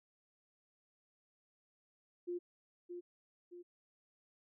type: tone with echo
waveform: sine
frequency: 352.1 Hz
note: F4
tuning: 14 cents sharp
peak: -37 dBFS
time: 2.27-2.39 s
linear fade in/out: 20 ms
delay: 620 ms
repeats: 2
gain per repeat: -6 dB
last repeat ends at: 3.63 s
effects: none